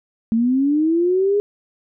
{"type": "linear sweep", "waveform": "sine", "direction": "up", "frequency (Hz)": [220, 415.3], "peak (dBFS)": -14, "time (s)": [0.32, 1.4], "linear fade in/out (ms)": 0, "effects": []}